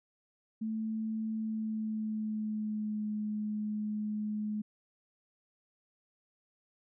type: tone with pitch glide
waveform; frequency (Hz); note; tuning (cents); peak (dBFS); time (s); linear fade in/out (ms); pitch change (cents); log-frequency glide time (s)
sine; 220 to 211.8; A3 to G#3; 0 to +34; -32; 0.61-4.62; 10; -66; 1.35-3.08
effects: none